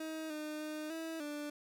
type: tone with pitch steps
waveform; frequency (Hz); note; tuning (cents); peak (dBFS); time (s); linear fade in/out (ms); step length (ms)
30% pulse; 316.5 / 304.7 / 306.5 / 324.7 / 294.5; D#4 / D#4 / D#4 / E4 / D4; +30 / -36 / -26 / -26 / +5; -37; 0-1.5; 5; 300
effects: none